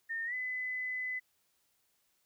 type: tone with pitch glide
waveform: sine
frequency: 1824 to 2012 Hz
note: A#6 to B6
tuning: -38 to +32 cents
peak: -34 dBFS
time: 0.09-1.2 s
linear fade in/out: 20 ms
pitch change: +170 cents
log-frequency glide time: 0.25-0.34 s
effects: white hiss -75 dBFS RMS until 2.25 s